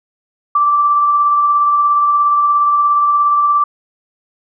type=tone with tremolo; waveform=sine; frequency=1169 Hz; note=D6; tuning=8 cents flat; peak=-8 dBFS; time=0.55-3.64 s; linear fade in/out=5 ms; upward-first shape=sine; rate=17 Hz; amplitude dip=25%; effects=none